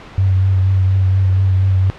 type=tone with vibrato; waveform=sine; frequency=94.9 Hz; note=F#2; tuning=44 cents sharp; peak=-10 dBFS; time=0.18-1.9 s; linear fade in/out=0 ms; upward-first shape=triangle; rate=4.2 Hz; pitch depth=27 cents each way; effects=pink hiss -36 dBFS RMS until 1.98 s + low-pass 3000 Hz 12 dB/octave